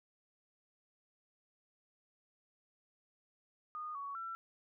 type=tone with pitch steps; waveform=sine; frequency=1228 / 1121 / 1350 Hz; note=D#6 / C#6 / E6; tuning=-23 / +19 / +41 cents; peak=-40 dBFS; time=3.75-4.35 s; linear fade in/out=0 ms; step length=200 ms; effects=none